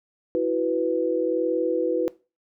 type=chord; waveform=sine; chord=E suspended second; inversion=none; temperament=just; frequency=329.6 / 370.8 / 494.4 Hz; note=E4 / F#4 / B4; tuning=0 / +4 / +2 cents; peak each=-26 / -26 / -23 dBFS; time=0.35-2.08 s; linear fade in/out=0 ms; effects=noise-tail reverb RT60 0.3 s tail -20 dB re dry